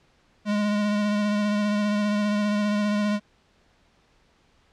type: tone with vibrato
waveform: square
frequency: 207.7 Hz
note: G#3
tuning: in tune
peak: -22 dBFS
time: 0.45-3.2 s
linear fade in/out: 50 ms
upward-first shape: sine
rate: 15 Hz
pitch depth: 21 cents each way
effects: pink hiss -62 dBFS RMS until 4.72 s + low-pass 5000 Hz 12 dB/octave